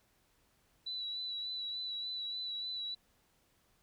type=tone with vibrato; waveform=sine; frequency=3951 Hz; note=B7; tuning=in tune; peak=-37 dBFS; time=0.86-2.95 s; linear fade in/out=10 ms; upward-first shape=sine; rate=3.4 Hz; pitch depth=26 cents each way; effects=pink hiss -72 dBFS RMS until 3.82 s